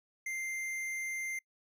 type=tone with tanh clipping; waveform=triangle; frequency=2093 Hz; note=C7; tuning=in tune; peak=-37 dBFS; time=0.26-1.39 s; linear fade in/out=5 ms; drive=18 dB; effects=noise-tail reverb RT60 0.1 s tail -24 dB re dry